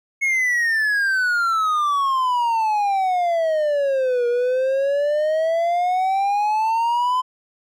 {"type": "exponential two-way sweep", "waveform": "triangle", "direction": "down then up", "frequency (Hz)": [2192, 475.8, 1024], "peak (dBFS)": -15, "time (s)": [0.21, 7.22], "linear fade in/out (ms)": 20, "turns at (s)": 4.27, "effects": []}